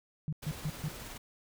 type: tone bursts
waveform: sine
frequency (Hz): 152.5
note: D#3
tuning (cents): -34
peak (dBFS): -31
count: 4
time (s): 0.28-0.884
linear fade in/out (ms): 0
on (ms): 46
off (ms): 140
type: noise with tremolo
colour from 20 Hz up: pink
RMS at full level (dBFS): -44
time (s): 0.42-1.18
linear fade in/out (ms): 10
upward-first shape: sine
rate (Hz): 19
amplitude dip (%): 25
effects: none